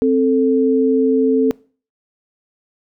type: tone pair together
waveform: sine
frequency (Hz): 262.7 / 441.8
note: C4 / A4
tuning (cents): +7 / +7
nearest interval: major sixth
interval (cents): 900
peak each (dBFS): -14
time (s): 0.02-1.51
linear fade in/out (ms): 0
effects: noise-tail reverb RT60 0.4 s tail -23 dB re dry